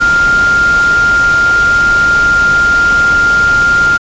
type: tone in noise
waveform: sine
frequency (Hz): 1400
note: F6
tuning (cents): +4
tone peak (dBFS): -6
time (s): 0-3.98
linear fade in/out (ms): 20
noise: pink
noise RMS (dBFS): -20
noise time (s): 0-3.98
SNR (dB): +11
effects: resampled to 16000 Hz